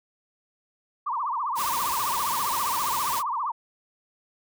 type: tone with vibrato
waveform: sine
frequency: 1046.5 Hz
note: C6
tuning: in tune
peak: -25 dBFS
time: 1.06-3.52 s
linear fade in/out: 10 ms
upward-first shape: triangle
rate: 15 Hz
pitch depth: 280 cents each way
type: noise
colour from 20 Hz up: white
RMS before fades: -31 dBFS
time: 1.55-3.23 s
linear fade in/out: 50 ms
effects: none